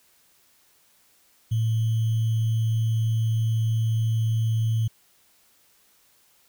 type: tone with sample-and-hold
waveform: sine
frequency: 112.1 Hz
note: A2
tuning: 33 cents sharp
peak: -20 dBFS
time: 1.51-4.88 s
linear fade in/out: 10 ms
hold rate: 3150 Hz
effects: white hiss -61 dBFS RMS until 6.48 s